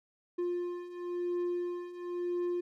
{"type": "beating tone pair", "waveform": "triangle", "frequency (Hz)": [351.5, 352.47], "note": ["F4", "F4"], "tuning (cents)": [11, 16], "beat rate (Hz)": 0.97, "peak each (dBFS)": [-36, -32], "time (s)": [0.38, 2.61], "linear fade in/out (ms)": 10, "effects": []}